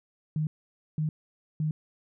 sine tone bursts, 154.4 Hz, D#3, 13 cents flat, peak -25 dBFS, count 3, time 0.36-1.71 s, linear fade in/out 2 ms, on 110 ms, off 510 ms, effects none

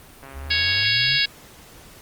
click train, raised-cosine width 0.5 ms, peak -26 dBFS, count 83, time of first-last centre 0.23-0.833 s, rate 136 Hz
sine exponential sweep, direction up, 66.4 to 144.1 Hz, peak -31 dBFS, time 0.32-1.2 s, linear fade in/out 50 ms
harmonic tone, 554.4 Hz, C#5, in tune, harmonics 3 / 4 / 5 / 6 / 7 / 8 / 9, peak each -25 / -25 / -25 / -25 / -25 / -25 / -25 dBFS, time 0.5-1.26 s, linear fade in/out 10 ms
effects pink hiss -46 dBFS RMS until 2.01 s + Opus 32 kbps

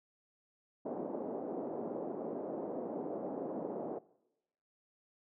pink band-pass noise, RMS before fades -40 dBFS, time 0.85-3.99 s, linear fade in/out 10 ms, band 240 to 680 Hz, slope 24 dB/octave, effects noise-tail reverb RT60 0.9 s tail -21 dB re dry

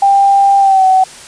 sine tone with pitch glide, 793 to 755 Hz, G5 to F#5, +20 to +35 cents, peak -5 dBFS, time 0.02-1.04 s, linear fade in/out 5 ms, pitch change -85 cents, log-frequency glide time 0.59-0.85 s, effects white hiss -33 dBFS RMS until 1.27 s + resampled to 22050 Hz

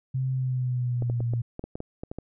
sine tone with pitch glide, 130.81 to 117.89 Hz, C3 to A#2, 0 to +20 cents, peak -24 dBFS, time 0.14-1.42 s, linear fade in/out 10 ms, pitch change -180 cents, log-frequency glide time 0.32-1.26 s
clicks, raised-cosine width 2 ms, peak -21 dBFS, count 11, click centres 1.023 / 1.099 / 1.205 / 1.336 / 1.594 / 1.64 / 1.755 / 1.804 / 2.035 / 2.115 / 2.186 s
effects none

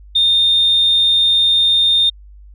sine tone, 3643 Hz, A#7, 41 cents flat, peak -9 dBFS, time 0.15-2.1 s, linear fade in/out 10 ms, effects tanh soft clip ceiling -5 dBFS + added 50 Hz sine -37 dBFS peak until 2.54 s

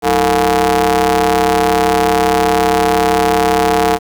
sawtooth ring-modulated tone, 132.8 Hz, C3, 26 cents sharp, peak -3 dBFS, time 0.02-3.99 s, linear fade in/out 50 ms, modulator 580 Hz, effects high-pass 60 Hz 12 dB/octave + 7-bit

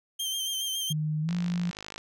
sawtooth tone with vibrato, 3151 Hz, G7, 8 cents sharp, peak -26 dBFS, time 0.19-0.93 s, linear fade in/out 10 ms, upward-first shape sine, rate 7.2 Hz, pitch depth 34 cents each way
sine tone with pitch glide, 153.6 to 175.42 Hz, D#3 to F3, -22 to +8 cents, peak -26 dBFS, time 0.9-1.71 s, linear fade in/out 10 ms, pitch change +230 cents, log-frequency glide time 1.22-1.33 s
click train, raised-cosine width 0.2 ms, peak -22 dBFS, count 37, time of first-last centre 1.29-1.98 s, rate 52.2 Hz
effects none

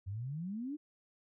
sine exponential sweep, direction up, 91.3 to 311.1 Hz, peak -37 dBFS, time 0.06-0.77 s, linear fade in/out 20 ms, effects none

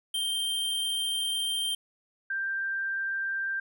square / sine tone pair in turn, 3157 / 1578.5 Hz, G7 / G6, +12 / +12 cents, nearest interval octave, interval 1200 cents, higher first, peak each -28 dBFS, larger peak neither, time 0.14-1.75 / 2.3-3.6 s, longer first, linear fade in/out 5 ms, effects none

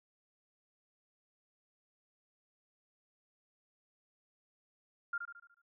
sine tone with echo, 1400 Hz, F6, 4 cents sharp, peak -33 dBFS, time 5.13-5.18 s, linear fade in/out 5 ms, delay 73 ms, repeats 6, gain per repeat -6 dB, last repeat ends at 5.618 s, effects none

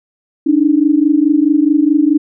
sine tone pair together, 286.4 / 311.1 Hz, D4 / D#4, -43 / 0 cents, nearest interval minor second, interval 143 cents, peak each -11 dBFS, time 0.46-2.18 s, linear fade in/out 10 ms, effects none

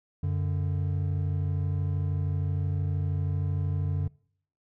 triangle tone pair together, 92.5 / 145.44 Hz, F#2 / D3, 0 / -16 cents, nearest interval minor sixth, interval 784 cents, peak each -25 / -28 dBFS, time 0.23-4.08 s, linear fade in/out 5 ms, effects noise-tail reverb RT60 0.6 s tail -24 dB re dry

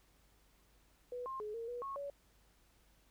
sine tone with pitch steps, 492.4 / 1061 / 423.3 / 460.4 / 484.8 / 1095 / 566 Hz, B4 / C6 / G#4 / A#4 / B4 / C#6 / C#5, -5 / +24 / +33 / -22 / -32 / -22 / +36 cents, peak -40 dBFS, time 1.12-2.1 s, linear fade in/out 2 ms, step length 140 ms, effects added 50 Hz sine -70 dBFS peak until 3.1 s + pink hiss -71 dBFS RMS until 3.1 s

